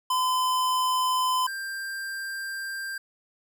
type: tone pair in turn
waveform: square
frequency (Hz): 1019 / 1584.4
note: C6 / G6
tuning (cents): -46 / +18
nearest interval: minor sixth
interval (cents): 764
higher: second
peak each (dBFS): -23 / -32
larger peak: first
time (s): 0.1-1.47 / 1.47-2.98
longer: second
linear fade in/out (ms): 5
effects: none